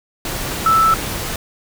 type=tone in noise; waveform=sine; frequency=1319 Hz; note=E6; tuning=1 cent sharp; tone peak=-10 dBFS; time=0.66-0.94 s; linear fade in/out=2 ms; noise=pink; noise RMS=-24 dBFS; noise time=0.25-1.36 s; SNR=+11 dB; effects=none

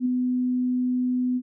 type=tone with ADSR envelope; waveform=sine; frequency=250.7 Hz; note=B3; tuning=26 cents sharp; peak=-18 dBFS; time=0-1.42 s; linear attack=56 ms; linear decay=7 ms; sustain=-3 dB; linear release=55 ms; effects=none

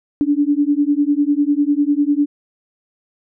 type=beating tone pair; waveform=sine; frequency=285 / 295 Hz; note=C#4 / D4; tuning=+48 / +8 cents; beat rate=10 Hz; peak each=-16 dBFS; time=0.21-2.26 s; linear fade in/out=0 ms; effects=none

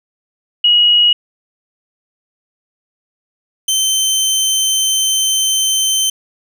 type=tone pair in turn; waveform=sine / 20% pulse; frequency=2900 / 3095 Hz; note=F#7 / G7; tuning=-35 / -23 cents; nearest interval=minor second; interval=112 cents; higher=second; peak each=-7 dBFS; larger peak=neither; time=0.64-1.13 / 3.68-6.1 s; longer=second; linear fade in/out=5 ms; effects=none

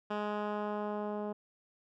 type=tone with low-pass filter sweep; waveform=10% pulse; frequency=208.8 Hz; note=G#3; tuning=10 cents sharp; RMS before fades=-36 dBFS; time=0.1-1.33 s; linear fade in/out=10 ms; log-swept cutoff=2400 to 650 Hz; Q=0.74; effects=none

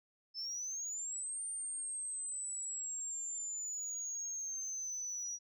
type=exponential two-way sweep; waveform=sine; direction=up then down; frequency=5210 to 8900 to 5770 Hz; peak=-37 dBFS; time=0.34-5.39 s; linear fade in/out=50 ms; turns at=1.43 s; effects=tanh soft clip ceiling -35 dBFS

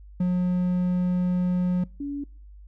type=tone pair in turn; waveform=triangle / sine; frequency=180 / 284.2 Hz; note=F#3 / C#4; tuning=-47 / +43 cents; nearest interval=minor sixth; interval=790 cents; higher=second; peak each=-18 / -28 dBFS; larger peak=first; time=0.2-1.84 / 2-2.24 s; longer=first; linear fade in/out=5 ms; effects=noise-tail reverb RT60 0.4 s tail -25 dB re dry + added 50 Hz sine -43 dBFS peak until 2.67 s

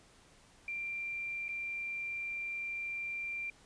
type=tone with dropouts; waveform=sine; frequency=2369 Hz; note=D7; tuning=14 cents sharp; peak=-36 dBFS; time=0.68-3.5 s; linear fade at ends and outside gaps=2 ms; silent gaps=1.483-1.49 s; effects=pink hiss -62 dBFS RMS until 3.65 s + resampled to 22050 Hz

